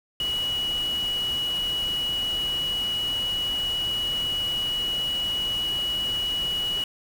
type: tone in noise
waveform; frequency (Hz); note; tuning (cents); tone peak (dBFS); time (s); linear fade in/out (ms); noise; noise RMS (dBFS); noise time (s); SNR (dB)
sine; 2923; F#7; -22; -24; 0.2-6.84; 2; pink; -38; 0.2-6.84; +11
effects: none